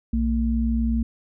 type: tone pair together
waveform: sine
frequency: 60.85 / 227.9 Hz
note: B1 / A#3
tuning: -25 / -39 cents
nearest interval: octave + major seventh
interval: 2286 cents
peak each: -22 dBFS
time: 0.13-1.03 s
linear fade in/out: 5 ms
effects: none